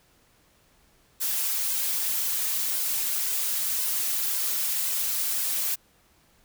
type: noise with flanger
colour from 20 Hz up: blue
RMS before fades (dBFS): -27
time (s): 1.2-5.76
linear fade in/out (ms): 20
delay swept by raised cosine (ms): 1.9 to 7.2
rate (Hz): 1.9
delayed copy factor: +0.8
effects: pink hiss -62 dBFS RMS until 6.44 s